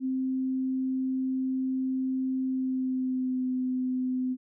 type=tone with pitch glide; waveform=sine; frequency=261.1 to 255.4 Hz; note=C4 to C4; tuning=-3 to -42 cents; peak=-26 dBFS; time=0-4.37 s; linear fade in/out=50 ms; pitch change=-39 cents; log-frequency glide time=2.45-3.47 s; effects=none